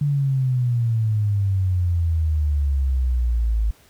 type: exponential sweep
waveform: sine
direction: down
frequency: 146.83 to 52.8 Hz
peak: -17 dBFS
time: 0.01-3.71 s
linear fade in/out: 5 ms
effects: pink hiss -54 dBFS RMS until 3.89 s